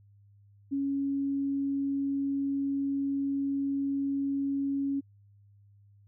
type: tone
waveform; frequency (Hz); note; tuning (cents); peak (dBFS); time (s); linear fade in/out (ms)
sine; 277.2; C#4; 0; -27; 0.71-5.01; 20
effects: added 101 Hz sine -56 dBFS peak until 6.07 s